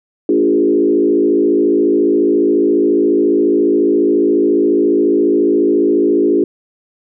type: tone with frequency modulation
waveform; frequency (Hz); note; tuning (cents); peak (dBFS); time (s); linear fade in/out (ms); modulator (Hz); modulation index
sine; 349.2; F4; 0; -9; 0.29-6.44; 2; 54.4; 1.4
effects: none